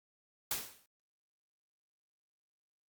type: noise with exponential decay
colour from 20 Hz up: white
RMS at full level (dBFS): -32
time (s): 0.51-0.86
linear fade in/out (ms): 2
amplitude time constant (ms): 74
effects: Opus 48 kbps